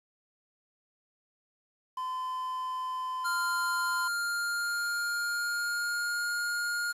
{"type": "tone", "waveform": "triangle", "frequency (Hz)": 1023, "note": "C6", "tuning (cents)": -39, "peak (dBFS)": -30, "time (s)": [1.97, 4.08], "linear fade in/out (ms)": 5}
{"type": "tone with pitch glide", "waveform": "square", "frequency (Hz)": [1396.9, 1422.1], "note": ["F6", "F6"], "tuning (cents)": [0, 31], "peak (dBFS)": -30, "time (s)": [3.24, 6.93], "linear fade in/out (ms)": 20, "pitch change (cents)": 31, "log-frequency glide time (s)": [3.61, 6.25]}
{"effects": ["resampled to 32000 Hz", "9-bit"]}